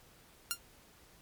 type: tone with exponential decay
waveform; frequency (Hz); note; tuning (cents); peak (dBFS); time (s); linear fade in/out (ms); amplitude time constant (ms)
5% pulse; 1396.9; F6; 0; -16; 0.51-0.59; 0; 17
effects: pink hiss -61 dBFS RMS until 1.21 s + MP3 96 kbps